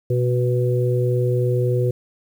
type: harmonic tone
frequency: 123.47 Hz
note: B2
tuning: in tune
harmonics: 1 / 3 / 4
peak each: -18 / -23 / -24 dBFS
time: 0.1-1.91 s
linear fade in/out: 5 ms
effects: 8-bit